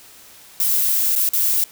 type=noise with dropouts; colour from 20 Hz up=violet; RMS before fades=-18 dBFS; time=0.6-1.64 s; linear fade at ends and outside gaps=1 ms; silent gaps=1.153-1.16 / 1.29-1.334 s; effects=white hiss -45 dBFS RMS until 1.71 s